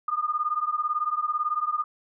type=beating tone pair; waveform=sine; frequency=1210 / 1228 Hz; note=D#6 / D#6; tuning=-49 / -23 cents; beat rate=18 Hz; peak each=-27 / -27 dBFS; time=0.08-1.84 s; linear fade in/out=5 ms; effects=none

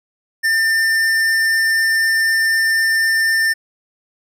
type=tone with tanh clipping; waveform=sine; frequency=1796 Hz; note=A6; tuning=35 cents sharp; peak=-15 dBFS; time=0.43-3.54 s; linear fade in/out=20 ms; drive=16 dB; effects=none

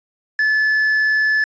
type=tone with quantisation; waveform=triangle; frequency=1731 Hz; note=A6; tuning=29 cents flat; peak=-12 dBFS; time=0.39-1.44 s; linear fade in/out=2 ms; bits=6; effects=resampled to 16000 Hz

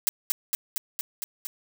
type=noise with echo; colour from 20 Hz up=blue; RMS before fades=-22 dBFS; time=0.07-0.09 s; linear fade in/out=0 ms; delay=230 ms; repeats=6; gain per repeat=-2 dB; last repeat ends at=1.47 s; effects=none

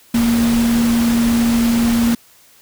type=tone in noise; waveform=sine; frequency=233.4 Hz; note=A#3; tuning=2 cents sharp; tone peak=-12 dBFS; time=0.14-2.15 s; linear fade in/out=5 ms; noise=pink; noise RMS=-24 dBFS; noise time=0.14-2.15 s; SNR=+9 dB; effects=white hiss -49 dBFS RMS until 2.61 s

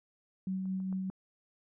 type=tone with tremolo; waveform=sine; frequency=188.8 Hz; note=F#3; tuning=35 cents sharp; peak=-31 dBFS; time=0.47-1.1 s; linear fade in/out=2 ms; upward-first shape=sine; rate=4.8 Hz; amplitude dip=25%
type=clicks; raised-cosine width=1 ms; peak=-47 / -46 / -38 / -39 dBFS; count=4; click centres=0.656 / 0.802 / 0.927 / 1.1 s
effects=none

